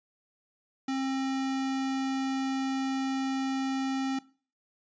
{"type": "tone", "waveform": "square", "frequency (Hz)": 266.9, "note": "C4", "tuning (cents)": 35, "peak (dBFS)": -29, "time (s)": [0.88, 4.19], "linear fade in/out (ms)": 5, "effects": ["noise-tail reverb RT60 0.4 s tail -20 dB re dry", "resampled to 16000 Hz"]}